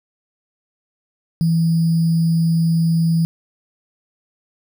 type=tone with sample-and-hold; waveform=sine; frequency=164.81 Hz; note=E3; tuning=in tune; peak=-13 dBFS; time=1.41-3.25 s; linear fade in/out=0 ms; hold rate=4900 Hz; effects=none